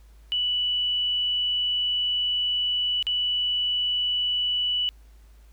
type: tone with dropouts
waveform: sine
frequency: 2960 Hz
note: F#7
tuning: in tune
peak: -22 dBFS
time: 0.32-4.89 s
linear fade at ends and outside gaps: 0 ms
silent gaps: 3.026-3.068 s
effects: added 53 Hz sine -48 dBFS peak until 5.52 s + pink hiss -63 dBFS RMS until 5.52 s